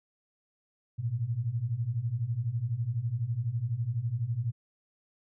sine beating tone pair, 110 / 122 Hz, A2 / B2, 0 / -21 cents, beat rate 12 Hz, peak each -33 / -30 dBFS, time 0.98-4.52 s, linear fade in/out 20 ms, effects none

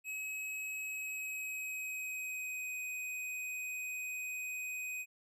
square tone with pitch glide, 2558 to 2505 Hz, D#7 to D#7, +47 to +11 cents, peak -39 dBFS, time 0.04-5.06 s, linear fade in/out 50 ms, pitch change -36 cents, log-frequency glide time 0.85-2.8 s, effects none

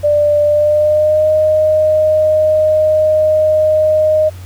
sine tone with pitch glide, 591 to 618.6 Hz, D5 to D#5, +11 to -10 cents, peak -8 dBFS, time 0.03-4.3 s, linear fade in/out 20 ms, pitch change +79 cents, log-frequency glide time 0.43-1.29 s, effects added 91 Hz sine -28 dBFS peak until 4.45 s + pink hiss -41 dBFS RMS until 4.45 s

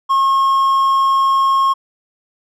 triangle tone, 1082 Hz, C#6, 42 cents flat, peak -9 dBFS, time 0.09-1.74 s, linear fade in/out 20 ms, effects none

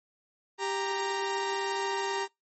sawtooth tone pair together, 393.5 / 932.3 Hz, G4 / A#5, +7 / 0 cents, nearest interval octave + minor third, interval 1493 cents, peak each -28 dBFS, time 0.58-2.28 s, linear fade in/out 50 ms, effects noise-tail reverb RT60 0.2 s tail -26 dB re dry + MP3 32 kbps

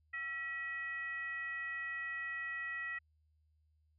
sine tone with frequency modulation, 1929 Hz, B6, 41 cents flat, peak -38 dBFS, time 0.13-2.99 s, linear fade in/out 10 ms, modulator 592 Hz, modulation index 0.57, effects added 77 Hz sine -70 dBFS peak until 3.98 s

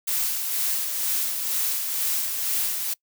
blue noise with tremolo, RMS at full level -24 dBFS, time 0.07-2.94 s, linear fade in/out 10 ms, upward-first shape sine, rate 2.1 Hz, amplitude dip 40%, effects noise-tail reverb RT60 0.1 s tail -24 dB re dry

